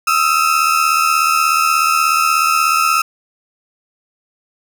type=tone pair together; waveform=35% pulse; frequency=1268.4 / 1345 Hz; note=D#6 / E6; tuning=+33 / +34 cents; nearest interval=minor second; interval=101 cents; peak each=-13 dBFS; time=0.07-3.02 s; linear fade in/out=5 ms; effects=none